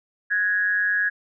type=tone with amplitude modulation; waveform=sine; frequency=1663 Hz; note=G#6; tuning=2 cents sharp; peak=-16 dBFS; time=0.3-1.1 s; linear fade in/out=20 ms; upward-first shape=sine; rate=191 Hz; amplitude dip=65%; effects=none